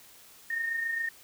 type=tone pair together; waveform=sine; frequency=1809.6 / 1837 Hz; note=A6 / A#6; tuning=+48 / -26 cents; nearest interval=unison; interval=26 cents; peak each=-39 / -29 dBFS; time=0.5-1.09 s; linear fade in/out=5 ms; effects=white hiss -54 dBFS RMS until 1.23 s